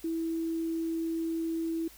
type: tone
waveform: sine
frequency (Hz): 328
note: E4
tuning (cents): -9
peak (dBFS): -29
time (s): 0.04-1.88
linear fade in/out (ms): 5
effects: added 50 Hz sine -58 dBFS peak until 1.97 s + white hiss -54 dBFS RMS until 1.97 s